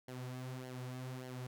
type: tone with flanger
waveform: sawtooth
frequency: 127.5 Hz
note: C3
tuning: 44 cents flat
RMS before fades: -45 dBFS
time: 0.08-1.47 s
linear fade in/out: 5 ms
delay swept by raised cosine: 0.8 to 5.8 ms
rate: 1.7 Hz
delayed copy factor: -0.65
effects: none